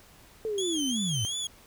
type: linear sweep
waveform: sine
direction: down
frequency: 450.1 to 98 Hz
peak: -28 dBFS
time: 0.45-1.25 s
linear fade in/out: 0 ms
type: tone with vibrato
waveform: 25% pulse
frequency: 3258 Hz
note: G#7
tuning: 34 cents flat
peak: -26 dBFS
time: 0.58-1.47 s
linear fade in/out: 2 ms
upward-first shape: sine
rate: 2.8 Hz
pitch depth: 110 cents each way
effects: pink hiss -55 dBFS RMS until 1.66 s